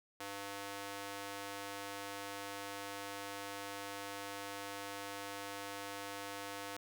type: tone with high-pass filter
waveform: square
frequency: 100 Hz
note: G2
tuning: 35 cents sharp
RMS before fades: -45 dBFS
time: 0.2-6.77 s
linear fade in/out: 5 ms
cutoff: 540 Hz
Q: 0.63
effects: none